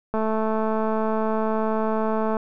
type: click train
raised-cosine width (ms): 1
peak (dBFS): -12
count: 489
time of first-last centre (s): 0.14-2.368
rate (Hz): 219
effects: none